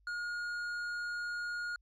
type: tone with tanh clipping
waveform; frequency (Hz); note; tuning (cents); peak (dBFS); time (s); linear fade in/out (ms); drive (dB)
triangle; 1432; F6; +43; -37; 0.07-1.76; 2; 12
effects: added 50 Hz sine -65 dBFS peak until 1.81 s

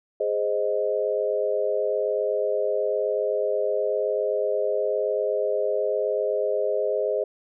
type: chord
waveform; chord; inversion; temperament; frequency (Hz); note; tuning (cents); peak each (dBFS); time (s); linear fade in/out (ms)
sine; Ab major; none; equal; 415.3 / 523.3 / 622.3; Ab4 / C5 / Eb5; 0 / 0 / 0; -26; 0.2-7.24; 5
effects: none

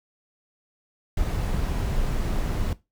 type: noise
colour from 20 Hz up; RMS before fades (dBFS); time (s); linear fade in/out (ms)
brown; -25; 1.17-2.73; 2
effects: noise-tail reverb RT60 0.2 s tail -17 dB re dry

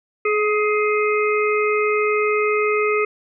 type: harmonic tone with a mistuned harmonic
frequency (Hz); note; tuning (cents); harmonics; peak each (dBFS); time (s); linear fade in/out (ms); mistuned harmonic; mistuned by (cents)
419.2; G#4; +16; 1 / 3 / 5 / 6; -18 / -23 / -25 / -26; 0.25-3.05; 5; 1; +16
effects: none

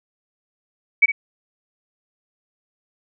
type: tone with echo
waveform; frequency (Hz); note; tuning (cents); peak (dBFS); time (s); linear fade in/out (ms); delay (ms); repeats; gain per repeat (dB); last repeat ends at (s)
sine; 2271; C#7; +41; -8; 1.02-1.06; 10; 60; 1; -11; 1.12
effects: none

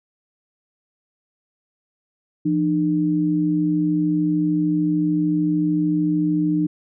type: tone pair together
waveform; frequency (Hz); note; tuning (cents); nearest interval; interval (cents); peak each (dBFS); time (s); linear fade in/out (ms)
sine; 170 / 303.4; F3 / D#4; -46 / -44; minor seventh; 1002; -22 / -18; 2.45-6.67; 10
effects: none

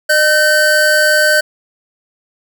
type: tone pair together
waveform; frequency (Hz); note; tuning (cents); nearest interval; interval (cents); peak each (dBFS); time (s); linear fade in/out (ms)
square; 607.7 / 1533; D#5 / G6; -41 / -39; octave + major third; 1602; -14 / -11; 0.09-1.41; 10
effects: none

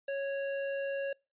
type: tone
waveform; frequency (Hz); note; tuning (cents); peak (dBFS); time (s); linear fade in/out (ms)
square; 553; C#5; -4; -33; 0.08-1.13; 5
effects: noise-tail reverb RT60 0.3 s tail -26 dB re dry + resampled to 8000 Hz

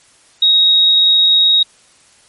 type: tone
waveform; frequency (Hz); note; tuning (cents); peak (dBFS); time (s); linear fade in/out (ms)
sine; 3777; A#7; +22; -7; 0.42-1.63; 5
effects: white hiss -49 dBFS RMS until 2.28 s + MP3 48 kbps

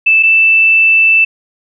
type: tone pair in turn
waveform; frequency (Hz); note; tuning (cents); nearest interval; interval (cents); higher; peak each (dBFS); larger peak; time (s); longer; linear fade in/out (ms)
sine; 2637 / 2649; E7 / E7; 0 / +8; unison; 8; second; -5; neither; 0.06-0.23 / 0.23-1.25; second; 10
effects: none

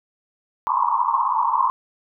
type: band-pass noise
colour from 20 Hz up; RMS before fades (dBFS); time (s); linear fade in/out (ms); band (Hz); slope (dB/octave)
white; -20; 0.67-1.7; 0; 900 to 1100; 96
effects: none

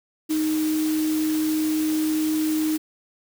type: tone in noise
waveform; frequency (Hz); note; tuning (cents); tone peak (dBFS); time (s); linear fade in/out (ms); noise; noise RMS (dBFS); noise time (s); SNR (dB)
sine; 311.1; D#4; 0; -20; 0.29-2.78; 20; white; -34; 0.29-2.78; +11
effects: none

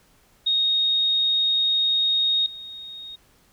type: tone with level steps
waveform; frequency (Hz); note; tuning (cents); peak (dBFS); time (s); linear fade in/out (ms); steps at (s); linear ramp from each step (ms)
sine; 3729; A#7; 0; -18 / -35; 0.46-3.16; 10; 2.46; 2
effects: pink hiss -59 dBFS RMS until 3.52 s

